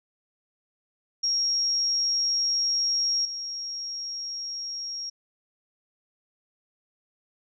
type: tone with level steps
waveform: sine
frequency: 5588 Hz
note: F8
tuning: in tune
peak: -22 / -31 dBFS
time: 1.23-5.1 s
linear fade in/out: 10 ms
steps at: 3.25 s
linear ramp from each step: 2 ms
effects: none